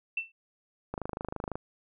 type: tone with exponential decay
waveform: sine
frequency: 2679 Hz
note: E7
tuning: 27 cents sharp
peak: -25 dBFS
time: 0.17-0.32 s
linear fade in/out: 5 ms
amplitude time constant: 31 ms
type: click train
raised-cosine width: 1 ms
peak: -20 dBFS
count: 17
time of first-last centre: 0.94-1.555 s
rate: 26 Hz
effects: none